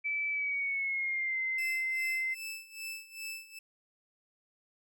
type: tone with pitch glide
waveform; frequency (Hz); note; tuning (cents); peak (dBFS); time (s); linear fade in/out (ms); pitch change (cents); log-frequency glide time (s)
sine; 2311 to 2071; D7 to C7; -28 to -18; -30; 0.04-2.35; 20; -190; 0.3-1.39
type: tone with tremolo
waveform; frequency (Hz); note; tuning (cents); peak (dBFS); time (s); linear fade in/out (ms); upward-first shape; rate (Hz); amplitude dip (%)
sawtooth; 2633; E7; -3; -34; 1.58-3.59; 5; sine; 2.5; 85
effects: none